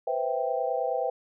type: chord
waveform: sine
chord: C major seventh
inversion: third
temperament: equal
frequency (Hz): 493.9 / 523.3 / 659.3 / 784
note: B4 / C5 / E5 / G5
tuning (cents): 0 / 0 / 0 / 0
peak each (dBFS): -31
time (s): 0.07-1.1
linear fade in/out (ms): 5
effects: none